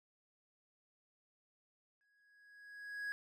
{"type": "tone with exponential growth", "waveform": "triangle", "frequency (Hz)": 1661.2, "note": "G#6", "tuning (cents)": 0, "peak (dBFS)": -35, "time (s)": [2.01, 3.12], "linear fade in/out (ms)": 0, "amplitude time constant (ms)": 240, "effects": []}